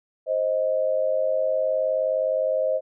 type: tone pair together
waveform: sine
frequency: 526 / 625.5 Hz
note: C5 / D#5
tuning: +9 / +9 cents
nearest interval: minor third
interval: 300 cents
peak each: -23 dBFS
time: 0.26-2.81 s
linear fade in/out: 50 ms
effects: none